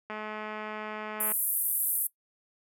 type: click train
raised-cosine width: 0.5 ms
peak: -23 dBFS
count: 262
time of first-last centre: 0.1-1.32 s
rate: 214 Hz
type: band-pass noise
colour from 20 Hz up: white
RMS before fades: -29 dBFS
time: 1.2-2.07 s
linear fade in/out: 5 ms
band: 10000 to 14000 Hz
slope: 48 dB/octave
effects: noise-tail reverb RT60 0.1 s tail -20 dB re dry + high-pass 150 Hz 12 dB/octave